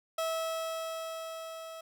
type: tone with level ramp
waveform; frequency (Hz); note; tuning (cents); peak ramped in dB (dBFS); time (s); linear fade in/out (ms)
30% pulse; 650; E5; -24; -27 to -40; 0.18-1.81; 5
effects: none